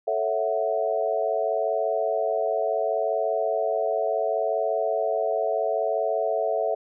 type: chord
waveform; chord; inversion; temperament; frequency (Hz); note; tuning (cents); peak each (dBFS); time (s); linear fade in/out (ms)
sine; F# minor seventh; first; equal; 440 / 554.4 / 659.3 / 740; A4 / C#5 / E5 / F#5; 0 / 0 / 0 / 0; -28 / -29 / -25 / -30; 0.07-6.75; 10
effects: none